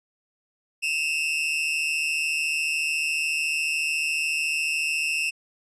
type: tone pair together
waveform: 40% pulse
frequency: 2583 / 2737 Hz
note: E7 / F7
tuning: -36 / -36 cents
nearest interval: minor second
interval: 100 cents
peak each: -25 dBFS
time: 0.82-5.31 s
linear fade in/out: 20 ms
effects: resampled to 22050 Hz